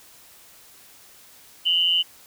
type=tone pair together; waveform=sine; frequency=2849 / 3022 Hz; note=F7 / F#7; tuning=+34 / +36 cents; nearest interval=minor second; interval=102 cents; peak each=-22 / -19 dBFS; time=1.65-2.03 s; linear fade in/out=20 ms; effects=white hiss -50 dBFS RMS until 2.26 s